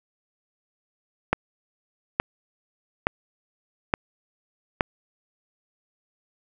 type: click train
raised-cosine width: 0.5 ms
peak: -4 dBFS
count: 5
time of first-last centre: 1.33-4.808 s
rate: 1.15 Hz
effects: none